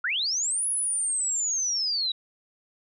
sine linear two-way sweep, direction up then down, 1326 to 10530 to 3819 Hz, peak -24 dBFS, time 0.04-2.12 s, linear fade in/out 5 ms, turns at 0.68 s, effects none

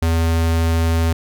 square tone, 82.4 Hz, E2, in tune, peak -15 dBFS, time 0.02-1.13 s, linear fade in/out 5 ms, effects none

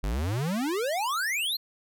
square exponential sweep, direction up, 45 to 4334 Hz, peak -27 dBFS, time 0.03-1.57 s, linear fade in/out 10 ms, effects none

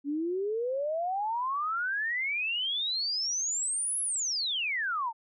sine exponential two-way sweep, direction up then down, 277.2 to 11000 to 861 Hz, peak -28 dBFS, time 0.04-5.13 s, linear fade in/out 50 ms, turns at 4.01 s, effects none

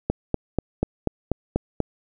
click train, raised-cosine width 2 ms, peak -7 dBFS, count 8, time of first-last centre 0.1-1.803 s, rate 4.11 Hz, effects none

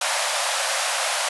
pink band-pass noise, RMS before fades -24 dBFS, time 0.01-1.29 s, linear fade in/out 5 ms, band 540 to 11000 Hz, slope 96 dB/octave, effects none

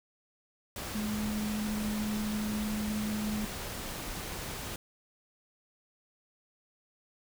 sine tone in noise, 212.3 Hz, G#3, 38 cents sharp, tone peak -31 dBFS, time 0.95-3.45 s, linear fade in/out 2 ms, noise pink, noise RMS -39 dBFS, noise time 0.76-4.76 s, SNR +5 dB, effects none

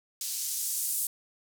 violet noise with band-pass filter sweep, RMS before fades -32 dBFS, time 0.21-1.07 s, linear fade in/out 2 ms, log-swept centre 4900 to 9400 Hz, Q 1, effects none

